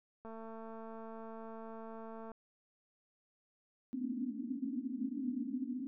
click train, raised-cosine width 1 ms, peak -36 dBFS, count 464, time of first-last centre 0.25-2.317 s, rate 224 Hz
white band-pass noise, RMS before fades -39 dBFS, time 3.93-5.87 s, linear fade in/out 0 ms, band 230 to 280 Hz, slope 96 dB/octave
effects none

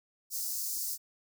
white high-pass noise, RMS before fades -35 dBFS, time 0.3-0.98 s, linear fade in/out 50 ms, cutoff 4700 Hz, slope 48 dB/octave, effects none

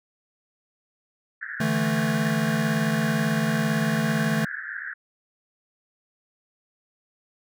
pink band-pass noise, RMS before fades -34 dBFS, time 1.41-4.94 s, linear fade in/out 10 ms, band 1500 to 1800 Hz, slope 96 dB/octave
square chord, D suspended second, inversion none, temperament equal, 146.83 / 164.81 / 220 Hz, D3 / E3 / A3, 0 / 0 / 0 cents, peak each -29 / -28 / -25 dBFS, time 1.6-4.45 s, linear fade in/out 5 ms
effects none

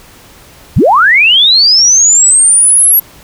sine linear sweep, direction up, 51.3 to 11630 Hz, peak -3 dBFS, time 0.76-3 s, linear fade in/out 10 ms, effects pink hiss -38 dBFS RMS until 3.23 s

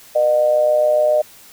sine tone with amplitude modulation, 609 Hz, D#5, 37 cents flat, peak -9 dBFS, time 0.15-1.22 s, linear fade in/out 10 ms, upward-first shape sine, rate 127 Hz, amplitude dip 60%, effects white hiss -44 dBFS RMS until 1.52 s

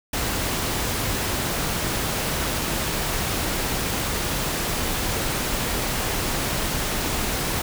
pink noise, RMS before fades -25 dBFS, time 0.13-7.62 s, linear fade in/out 5 ms, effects none

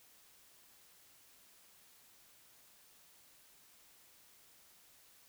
silence, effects white hiss -64 dBFS RMS until 5.28 s

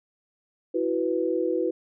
sine chord, E suspended second, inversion none, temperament equal, 329.6 / 370 / 493.9 Hz, E4 / F#4 / B4, 0 / 0 / 0 cents, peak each -27 dBFS, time 0.74-1.71 s, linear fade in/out 10 ms, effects none

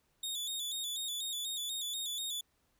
sawtooth tone with vibrato, 3586 Hz, A7, 32 cents sharp, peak -33 dBFS, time 0.23-2.41 s, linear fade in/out 5 ms, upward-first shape square, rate 4.1 Hz, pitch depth 61 cents each way, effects pink hiss -75 dBFS RMS until 2.79 s

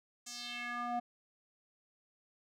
square tone with band-pass filter sweep, 241.2 Hz, B3, 41 cents flat, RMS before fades -40 dBFS, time 0.26-1 s, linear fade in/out 10 ms, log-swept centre 7100 to 650 Hz, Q 2.8, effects none

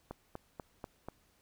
click train, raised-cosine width 1 ms, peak -27 dBFS, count 5, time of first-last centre 0.11-1.086 s, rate 4.1 Hz, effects pink hiss -70 dBFS RMS until 1.41 s

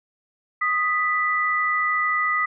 sine tone pair together, 1244.5 / 1975.5 Hz, D#6 / B6, 0 / 0 cents, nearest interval minor sixth, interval 800 cents, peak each -22 dBFS, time 0.61-2.46 s, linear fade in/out 10 ms, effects none

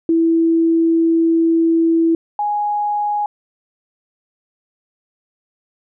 sine tone pair in turn, 329.6 / 830.5 Hz, E4 / G#5, 0 / 0 cents, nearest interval octave + major third, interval 1600 cents, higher second, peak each -11 / -16 dBFS, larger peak first, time 0.09-2.15 / 2.39-3.26 s, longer first, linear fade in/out 2 ms, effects none

